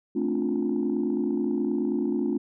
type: chord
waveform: sine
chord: D minor seventh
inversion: second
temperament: just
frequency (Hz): 220.2 / 264.3 / 293.7 / 352.4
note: A3 / C4 / D4 / F4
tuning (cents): +2 / +18 / 0 / +16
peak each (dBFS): -28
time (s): 0.15-2.38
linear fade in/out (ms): 10
effects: tanh soft clip ceiling -17 dBFS